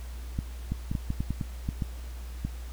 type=clicks; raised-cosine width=5 ms; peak=-17 dBFS; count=11; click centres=0.389 / 0.72 / 0.915 / 0.952 / 1.104 / 1.205 / 1.306 / 1.412 / 1.689 / 1.822 / 2.45 s; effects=added 60 Hz sine -36 dBFS peak until 2.72 s + pink hiss -51 dBFS RMS until 2.72 s